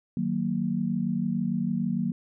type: chord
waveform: sine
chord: D# minor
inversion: none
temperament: just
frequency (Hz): 155.56 / 186.68 / 233.3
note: D#3 / F#3 / A#3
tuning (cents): 0 / +16 / +2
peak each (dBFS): -32 / -28 / -28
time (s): 0.17-2.12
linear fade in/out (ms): 2
effects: none